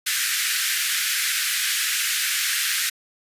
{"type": "high-pass noise", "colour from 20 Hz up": "pink", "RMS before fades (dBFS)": -23, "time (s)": [0.06, 2.9], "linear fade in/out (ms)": 10, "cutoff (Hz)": 1500, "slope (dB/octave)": 48, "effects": ["resampled to 32000 Hz"]}